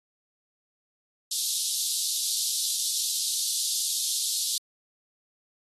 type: high-pass noise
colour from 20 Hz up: pink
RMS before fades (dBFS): -28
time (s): 1.31-4.58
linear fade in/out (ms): 5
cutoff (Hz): 3600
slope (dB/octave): 48
effects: AAC 32 kbps